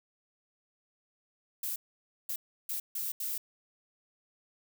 violet noise bursts at uneven times, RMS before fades -35 dBFS, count 5, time 1.63-1.76 / 2.29-2.36 / 2.69-2.8 / 2.95-3.12 / 3.2-3.38 s, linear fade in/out 5 ms, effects none

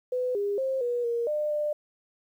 sine tone with pitch steps, 502 / 405.5 / 530 / 483.3 / 469.9 / 601 / 597 Hz, B4 / G#4 / C5 / B4 / A#4 / D5 / D5, +28 / -41 / +22 / -38 / +14 / +40 / +28 cents, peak -25 dBFS, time 0.12-1.73 s, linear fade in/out 5 ms, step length 230 ms, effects 10-bit

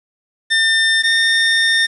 25% pulse tone pair in turn, 1800 / 1817.8 Hz, A6 / A#6, +39 / -44 cents, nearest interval unison, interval 17 cents, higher second, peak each -8 dBFS, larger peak neither, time 0.5-1.03 / 1.03-1.87 s, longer second, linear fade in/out 20 ms, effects resampled to 22050 Hz + 7-bit

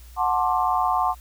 sine chord, D dominant seventh, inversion first, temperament just, 734.2 / 881 / 1057.2 / 1174.7 Hz, F#5 / A5 / C6 / D6, -14 / +2 / +18 / 0 cents, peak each -23 / -25 / -24 / -27 dBFS, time 0.16-1.15 s, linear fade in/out 50 ms, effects added 60 Hz sine -42 dBFS peak until 1.2 s + white hiss -53 dBFS RMS until 1.2 s

